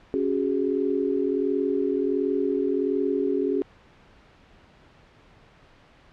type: chord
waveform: sine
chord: C# suspended fourth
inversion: none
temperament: equal with one note detuned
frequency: 277.2 / 373.9 / 415.3 Hz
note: C#4 / F#4 / G#4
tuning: 0 / +18 / 0 cents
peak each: -26 dBFS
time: 0.14-3.62 s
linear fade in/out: 0 ms
effects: pink hiss -54 dBFS RMS until 6.12 s + low-pass 3000 Hz 12 dB/octave